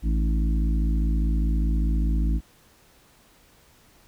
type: harmonic tone with a mistuned harmonic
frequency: 55 Hz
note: A1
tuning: in tune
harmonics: 1 / 3 / 4 / 5 / 6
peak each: -20 / -31 / -34 / -35 / -37 dBFS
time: 0.02-2.41 s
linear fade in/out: 50 ms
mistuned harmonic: 6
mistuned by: -54 cents
effects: pink hiss -57 dBFS RMS until 4.07 s